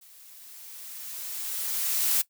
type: noise with level ramp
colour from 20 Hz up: blue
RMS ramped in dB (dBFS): -53 to -23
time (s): 0.01-2.22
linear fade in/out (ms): 10
effects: noise-tail reverb RT60 0.1 s tail -18 dB re dry